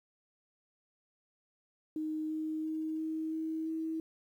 sine tone with pitch steps, 311.1 / 313.1 / 315.1 / 317.1 / 319.1 / 321.1 Hz, D#4 / D#4 / D#4 / D#4 / D#4 / E4, 0 / +11 / +22 / +33 / +44 / -45 cents, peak -33 dBFS, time 1.96-4 s, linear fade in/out 2 ms, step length 340 ms, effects 11-bit

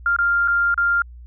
sine tone with dropouts, 1396.9 Hz, F6, in tune, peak -15 dBFS, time 0.06-1.02 s, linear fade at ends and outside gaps 2 ms, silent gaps 0.164-0.187 / 0.477-0.481 / 0.743-0.777 s, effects added 60 Hz sine -37 dBFS peak until 1.26 s

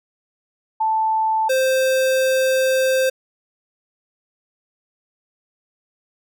sine / square tone pair in turn, 880 / 523.3 Hz, A5 / C5, 0 / 0 cents, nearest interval major sixth, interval 900 cents, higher first, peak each -16 dBFS, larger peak neither, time 0.8-1.49 / 1.49-3.1 s, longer second, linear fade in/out 10 ms, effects none

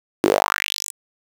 sawtooth tone with high-pass filter sweep, 49.84 Hz, G1, 29 cents sharp, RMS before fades -21 dBFS, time 0.23-0.91 s, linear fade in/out 10 ms, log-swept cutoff 300 to 9100 Hz, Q 4.6, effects 7-bit

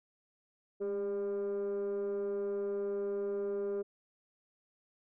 sine tone with frequency modulation, 401.2 Hz, G4, 40 cents sharp, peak -30 dBFS, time 0.8-3.83 s, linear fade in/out 20 ms, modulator 196 Hz, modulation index 0.43, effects tanh soft clip ceiling -31 dBFS

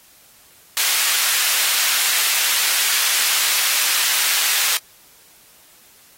pink high-pass noise, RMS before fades -19 dBFS, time 0.77-4.77 s, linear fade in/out 0 ms, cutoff 1900 Hz, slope 12 dB/octave, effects white hiss -50 dBFS RMS until 6.17 s + AAC 48 kbps

